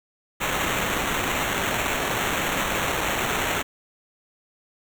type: noise with sample-and-hold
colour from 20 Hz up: white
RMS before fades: -25 dBFS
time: 0.4-3.63 s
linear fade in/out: 20 ms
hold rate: 4900 Hz
effects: none